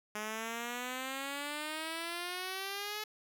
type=exponential sweep; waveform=5% pulse; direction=up; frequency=209.9 to 429.1 Hz; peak=-26 dBFS; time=0.15-3.04 s; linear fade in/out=5 ms; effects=none